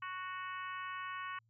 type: harmonic tone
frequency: 370 Hz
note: F#4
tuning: in tune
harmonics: 3 / 4 / 5 / 6 / 7 / 8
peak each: -42 / -47 / -48 / -53 / -52 / -55 dBFS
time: 0.02-1.39 s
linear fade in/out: 5 ms
effects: added 113 Hz sine -70 dBFS peak until 1.49 s